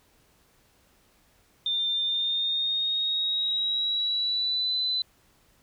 sine tone with pitch glide, 3597 to 4014 Hz, A7 to B7, +37 to +27 cents, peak -24 dBFS, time 1.66-5.02 s, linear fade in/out 2 ms, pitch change +190 cents, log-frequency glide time 2.03-4.75 s, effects pink hiss -63 dBFS RMS until 5.62 s

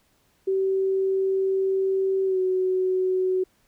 sine tone with pitch glide, 383.9 to 372.1 Hz, G4 to F#4, -36 to +10 cents, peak -20 dBFS, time 0.47-3.44 s, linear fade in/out 10 ms, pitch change -54 cents, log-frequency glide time 2.25-2.39 s, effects pink hiss -65 dBFS RMS until 3.67 s

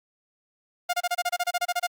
sawtooth tone bursts, 708 Hz, F5, 23 cents sharp, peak -19 dBFS, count 14, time 0.89-1.87 s, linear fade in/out 10 ms, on 44 ms, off 28 ms, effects Opus 48 kbps

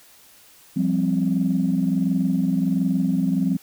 sine chord, F suspended second, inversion none, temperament equal, 174.61 / 196 / 261.6 Hz, F3 / G3 / C4, 0 / 0 / 0 cents, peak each -22 dBFS, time 0.76-3.57 s, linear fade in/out 10 ms, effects tanh soft clip ceiling -10 dBFS + white hiss -51 dBFS RMS until 3.62 s

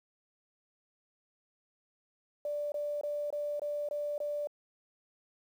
sine tone bursts, 587.3 Hz, D5, in tune, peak -32 dBFS, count 7, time 2.45-4.472 s, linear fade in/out 2 ms, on 270 ms, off 22 ms, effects 10-bit

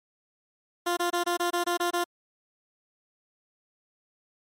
15% pulse tone bursts, 349.2 Hz, F4, in tune, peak -18 dBFS, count 9, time 0.86-2.042 s, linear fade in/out 10 ms, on 110 ms, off 24 ms, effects MP3 64 kbps

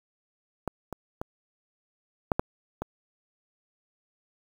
clicks, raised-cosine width 1 ms, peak -15 / -21 / -18 / -8 / -9 / -17 dBFS, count 6, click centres 0.677 / 0.927 / 1.215 / 2.318 / 2.395 / 2.82 s, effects 7-bit

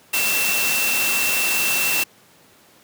sine tone in noise, 2690 Hz, E7, 34 cents sharp, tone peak -21 dBFS, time 0.13-2.04 s, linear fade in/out 10 ms, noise white, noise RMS -22 dBFS, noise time 0.13-2.04 s, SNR -2 dB, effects pink hiss -52 dBFS RMS until 2.83 s + high-pass 150 Hz 12 dB/octave

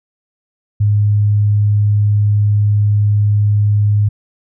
sine tone, 103.83 Hz, G#2, in tune, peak -9 dBFS, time 0.8-4.09 s, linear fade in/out 10 ms, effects none

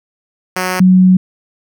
5% pulse / sine tone pair in turn, 183.9 / 184.97 Hz, F#3 / F#3, -10 / 0 cents, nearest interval unison, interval 10 cents, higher second, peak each -4 dBFS, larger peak neither, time 0.56-0.8 / 0.8-1.17 s, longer second, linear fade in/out 5 ms, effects none

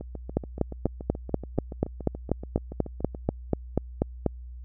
two click trains, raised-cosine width 2 ms, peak -23 / -9 dBFS, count 24 / 17, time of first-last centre 0.01-3.291 / 0.37-4.263 s, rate 7.01 / 4.11 Hz, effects added 61 Hz sine -38 dBFS peak until 4.64 s

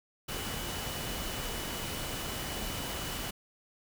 sine tone in noise, 2960 Hz, F#7, in tune, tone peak -45 dBFS, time 0.28-3.31 s, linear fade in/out 10 ms, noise pink, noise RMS -37 dBFS, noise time 0.28-3.31 s, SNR -11 dB, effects none

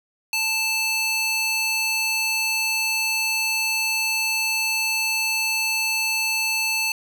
square tone with high-pass filter, 880 Hz, A5, in tune, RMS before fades -23 dBFS, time 0.33-6.92 s, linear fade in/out 2 ms, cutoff 2600 Hz, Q 1.3, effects none

